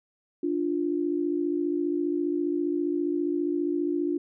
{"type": "tone pair together", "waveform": "sine", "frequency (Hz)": [294.3, 349.2], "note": ["D4", "F4"], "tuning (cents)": [4, 0], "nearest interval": "minor third", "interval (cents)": 296, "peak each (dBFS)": -27, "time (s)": [0.43, 4.18], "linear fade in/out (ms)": 5, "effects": []}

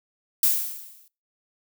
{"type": "noise with exponential decay", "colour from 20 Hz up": "violet", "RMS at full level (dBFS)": -17, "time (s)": [0.43, 1.08], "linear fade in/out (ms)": 2, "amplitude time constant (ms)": 140, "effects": ["noise-tail reverb RT60 0.3 s tail -23 dB re dry"]}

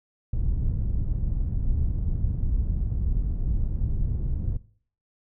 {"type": "low-pass noise", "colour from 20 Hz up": "pink", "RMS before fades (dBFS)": -25, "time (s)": [0.33, 4.57], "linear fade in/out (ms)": 5, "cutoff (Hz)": 100, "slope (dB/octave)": 12, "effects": ["noise-tail reverb RT60 0.5 s tail -19 dB re dry"]}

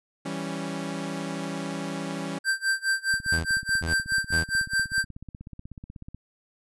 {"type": "chord", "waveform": "sawtooth", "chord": "C# diminished", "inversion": "first", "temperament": "equal", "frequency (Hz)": [164.81, 196, 277.2], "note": ["E3", "G3", "C#4"], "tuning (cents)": [0, 0, 0], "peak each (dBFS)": [-31, -31, -30], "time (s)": [0.25, 2.39], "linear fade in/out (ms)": 10}
{"type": "tone with tremolo", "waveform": "square", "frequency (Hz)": 1568, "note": "G6", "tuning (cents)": 0, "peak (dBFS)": -21, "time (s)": [2.44, 5.05], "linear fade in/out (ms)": 50, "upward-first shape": "sine", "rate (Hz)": 4.8, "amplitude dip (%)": 95}
{"type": "click train", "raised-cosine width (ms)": 5, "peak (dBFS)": -28, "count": 50, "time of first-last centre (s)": [3.14, 6.146], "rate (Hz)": 16.3}
{"type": "tone bursts", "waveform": "sawtooth", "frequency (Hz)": 82.1, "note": "E2", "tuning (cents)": -6, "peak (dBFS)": -23, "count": 3, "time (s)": [3.32, 4.44], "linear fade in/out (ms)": 10, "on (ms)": 120, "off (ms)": 380}
{"effects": ["resampled to 24000 Hz"]}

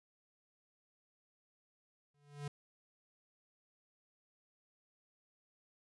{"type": "tone with exponential growth", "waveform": "square", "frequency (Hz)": 144.7, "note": "D3", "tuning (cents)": -25, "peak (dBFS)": -38, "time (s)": [2.14, 2.48], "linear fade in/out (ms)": 5, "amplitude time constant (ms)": 72, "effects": ["resampled to 24000 Hz"]}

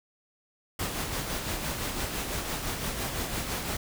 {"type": "noise with tremolo", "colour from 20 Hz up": "pink", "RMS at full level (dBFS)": -31, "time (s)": [0.79, 3.77], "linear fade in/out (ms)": 5, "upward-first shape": "sine", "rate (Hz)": 5.9, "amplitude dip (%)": 40, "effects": []}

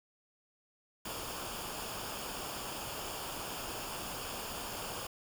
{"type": "noise with comb filter", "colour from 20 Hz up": "pink", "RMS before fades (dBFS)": -41, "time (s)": [1.05, 5.07], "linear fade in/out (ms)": 5, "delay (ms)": 0.5, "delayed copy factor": -0.6, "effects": []}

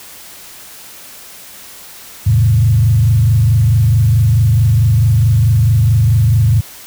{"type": "tone with frequency modulation", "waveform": "sine", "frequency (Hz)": 110.1, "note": "A2", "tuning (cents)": 2, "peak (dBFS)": -7, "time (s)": [2.26, 6.61], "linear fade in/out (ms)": 10, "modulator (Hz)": 24.6, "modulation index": 0.95, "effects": ["white hiss -35 dBFS RMS until 6.86 s"]}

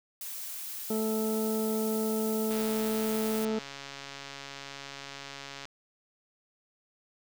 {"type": "noise", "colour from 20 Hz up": "blue", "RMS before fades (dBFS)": -39, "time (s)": [0.21, 3.45], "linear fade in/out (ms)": 2}
{"type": "harmonic tone", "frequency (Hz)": 218.7, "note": "A3", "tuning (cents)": -10, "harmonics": [1, 2, 3, 4, 6], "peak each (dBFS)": [-30, -31, -41, -44, -46], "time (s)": [0.9, 3.59], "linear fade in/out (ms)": 5}
{"type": "click train", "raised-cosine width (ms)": 0.2, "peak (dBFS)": -24, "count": 438, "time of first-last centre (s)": [2.51, 5.654], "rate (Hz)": 139}
{"effects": []}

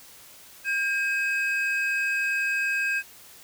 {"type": "tone pair together", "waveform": "triangle", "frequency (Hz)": [1605.1, 2548], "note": ["G6", "D#7"], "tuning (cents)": [41, 41], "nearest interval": "minor sixth", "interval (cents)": 800, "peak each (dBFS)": [-24, -25], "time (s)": [0.64, 3.03], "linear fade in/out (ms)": 50, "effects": ["white hiss -49 dBFS RMS until 3.43 s"]}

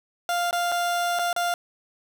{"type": "tone with dropouts", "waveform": "30% pulse", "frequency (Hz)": 698.5, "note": "F5", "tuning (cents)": 0, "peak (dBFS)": -20, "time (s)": [0.29, 1.54], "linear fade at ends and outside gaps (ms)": 1, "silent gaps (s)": [[0.51, 0.528], [0.718, 0.721], [1.189, 1.193], [1.329, 1.363]], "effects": []}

